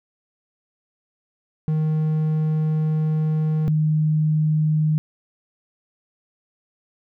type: tone pair in turn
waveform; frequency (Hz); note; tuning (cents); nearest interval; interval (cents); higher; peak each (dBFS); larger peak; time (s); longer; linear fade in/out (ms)
triangle / sine; 155.7 / 154.45; D#3 / D#3; +2 / -12; unison; 14; first; -16; neither; 1.68-3.68 / 3.68-4.98; first; 0
effects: none